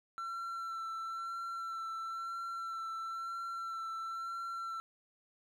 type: tone with vibrato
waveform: triangle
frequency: 1347 Hz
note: E6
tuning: 37 cents sharp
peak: -36 dBFS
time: 0.18-4.8 s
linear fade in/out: 0 ms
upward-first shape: sine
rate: 1 Hz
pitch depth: 17 cents each way
effects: none